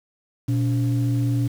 sine tone pair together, 120 / 285.4 Hz, B2 / D4, -49 / -49 cents, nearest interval octave + minor third, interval 1500 cents, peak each -18 / -24 dBFS, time 0.48-1.48 s, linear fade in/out 10 ms, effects tanh soft clip ceiling -14 dBFS + 7-bit

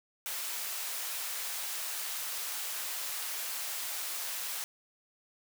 white high-pass noise, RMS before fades -37 dBFS, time 0.26-4.64 s, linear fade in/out 0 ms, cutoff 700 Hz, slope 12 dB/octave, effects none

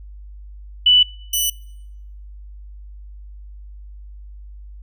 sine / 10% pulse tone pair in turn, 2975 / 2975 Hz, F#7 / F#7, +9 / +9 cents, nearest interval unison, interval 0 cents, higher neither, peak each -9 dBFS, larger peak neither, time 0.86-1.03 / 1.33-1.5 s, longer neither, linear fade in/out 5 ms, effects noise-tail reverb RT60 0.9 s tail -25 dB re dry + added 50 Hz sine -35 dBFS peak until 4.82 s

